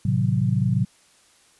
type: chord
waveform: sine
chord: A diminished seventh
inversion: none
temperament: equal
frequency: 110 / 130.81 / 155.56 / 185 Hz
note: A2 / C3 / Eb3 / Gb3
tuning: 0 / 0 / 0 / 0 cents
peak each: -23 / -22 / -28 / -24 dBFS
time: 0.05-0.85 s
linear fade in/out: 5 ms
effects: white hiss -57 dBFS RMS until 1.59 s + resampled to 24000 Hz